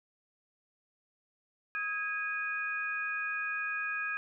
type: tone cluster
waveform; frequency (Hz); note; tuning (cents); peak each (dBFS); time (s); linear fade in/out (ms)
sine; 1268 / 1644 / 2473; D#6 / G#6 / D#7; +32 / -18 / -11; -40 / -34 / -37; 1.75-4.17; 0
effects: none